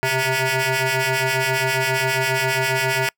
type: ring-modulated tone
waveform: 10% pulse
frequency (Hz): 261.4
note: C4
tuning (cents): -1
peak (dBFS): -7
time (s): 0.03-3.09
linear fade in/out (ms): 0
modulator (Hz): 1180
effects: noise-tail reverb RT60 0.1 s tail -26 dB re dry